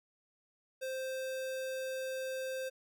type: tone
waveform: square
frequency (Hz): 523.3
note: C5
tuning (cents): 0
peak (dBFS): -37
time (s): 0.81-2.7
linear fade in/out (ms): 20
effects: none